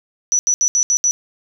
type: tone bursts at uneven times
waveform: sine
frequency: 5920 Hz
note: F#8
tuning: in tune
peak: -12 dBFS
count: 6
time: 0.32-0.39 / 0.47-0.54 / 0.61-0.68 / 0.75-0.83 / 0.9-0.97 / 1.04-1.11 s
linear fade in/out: 0 ms
effects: none